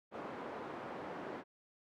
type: band-pass noise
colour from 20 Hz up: pink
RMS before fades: -45 dBFS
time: 0.11-1.44 s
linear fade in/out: 50 ms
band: 290 to 1200 Hz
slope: 12 dB/octave
effects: none